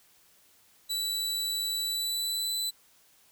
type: tone with pitch glide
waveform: sawtooth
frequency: 3951 to 3995 Hz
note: B7 to B7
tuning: 0 to +19 cents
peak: -26 dBFS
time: 0.89-2.71 s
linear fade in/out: 20 ms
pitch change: +19 cents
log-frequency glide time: 1.83-2.54 s
effects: white hiss -62 dBFS RMS until 3.31 s